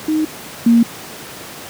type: tone pair in turn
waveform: sine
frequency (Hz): 311.1 / 233.1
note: D#4 / A#3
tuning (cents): 0 / 0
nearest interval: perfect fourth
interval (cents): 500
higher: first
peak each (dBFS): -13 / -6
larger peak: second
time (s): 0.08-0.25 / 0.66-0.83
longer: neither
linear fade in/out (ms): 5
effects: pink hiss -32 dBFS RMS until 1.69 s + high-pass 150 Hz 12 dB/octave